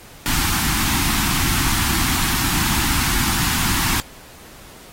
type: band-stop noise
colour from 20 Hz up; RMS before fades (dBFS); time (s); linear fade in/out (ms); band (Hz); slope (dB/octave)
pink; -20; 0.26-4; 0; 330 to 810; 48
effects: pink hiss -43 dBFS RMS until 4.92 s + AAC 48 kbps